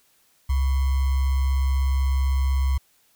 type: tone with sample-and-hold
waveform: sine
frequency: 67 Hz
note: C2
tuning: 42 cents sharp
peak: -18 dBFS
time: 0.49-2.78 s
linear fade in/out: 10 ms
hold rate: 1050 Hz
effects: white hiss -62 dBFS RMS until 3.15 s